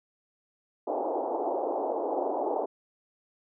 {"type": "band-pass noise", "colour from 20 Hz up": "white", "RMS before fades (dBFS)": -30, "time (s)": [0.87, 2.66], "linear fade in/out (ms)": 10, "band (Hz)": [300, 850], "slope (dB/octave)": 48, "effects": []}